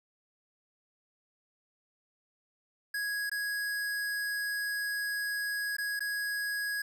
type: tone with dropouts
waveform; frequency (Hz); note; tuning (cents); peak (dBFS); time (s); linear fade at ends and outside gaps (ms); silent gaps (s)
square; 1661; G#6; 0; -32; 2.94-6.82; 5; 3.297-3.315 / 5.768-5.783 / 5.994-6.005
effects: none